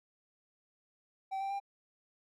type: tone with pitch steps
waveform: triangle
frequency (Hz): 772 / 783.7 / 795.5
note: G5 / G5 / G5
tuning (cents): -27 / -1 / +25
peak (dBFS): -32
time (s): 1.31-1.601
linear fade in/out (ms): 20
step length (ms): 97
effects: none